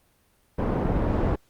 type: low-pass noise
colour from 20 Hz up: pink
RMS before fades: -24 dBFS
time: 0.58-1.36 s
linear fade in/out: 10 ms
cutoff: 810 Hz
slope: 12 dB/octave
effects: pink hiss -64 dBFS RMS until 1.49 s + Opus 32 kbps